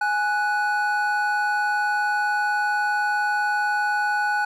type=tone pair together; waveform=triangle; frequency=832.2 / 1480 Hz; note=G#5 / F#6; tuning=+3 / 0 cents; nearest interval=minor seventh; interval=997 cents; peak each=-21 dBFS; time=0.01-4.45 s; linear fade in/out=5 ms; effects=none